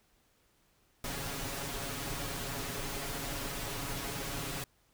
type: noise with comb filter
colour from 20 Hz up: pink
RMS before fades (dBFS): -38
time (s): 1.04-4.64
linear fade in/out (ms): 2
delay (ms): 7.2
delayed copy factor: +0.85
effects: pink hiss -70 dBFS RMS until 4.93 s